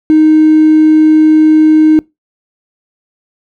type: tone with hard clipping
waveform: triangle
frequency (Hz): 311.1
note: D#4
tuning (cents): 0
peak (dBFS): -3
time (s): 0.1-1.99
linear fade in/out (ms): 0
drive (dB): 3
effects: noise-tail reverb RT60 0.2 s tail -24 dB re dry